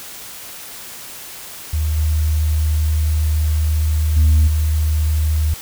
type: tone with level steps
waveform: sine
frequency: 77.1 Hz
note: D#2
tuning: 15 cents flat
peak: -15 / -13 / -7 / -13 dBFS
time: 1.73-5.54 s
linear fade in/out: 5 ms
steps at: 1.97 / 4.16 / 4.47 s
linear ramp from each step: 10 ms
effects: tanh soft clip ceiling -7 dBFS + white hiss -34 dBFS RMS until 5.61 s